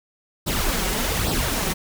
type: noise with flanger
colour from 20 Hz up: pink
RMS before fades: -23 dBFS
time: 0.46-1.74 s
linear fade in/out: 20 ms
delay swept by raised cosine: 0.22 to 5.42 ms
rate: 1.2 Hz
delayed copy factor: +0.6
effects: none